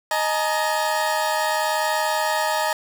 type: chord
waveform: 30% pulse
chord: D# suspended fourth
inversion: none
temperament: equal with one note detuned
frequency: 622.3 / 851.5 / 932.3 Hz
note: D#5 / G#5 / A#5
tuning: 0 / +43 / 0 cents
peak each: -22 dBFS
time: 0.11-2.73 s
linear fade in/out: 2 ms
effects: none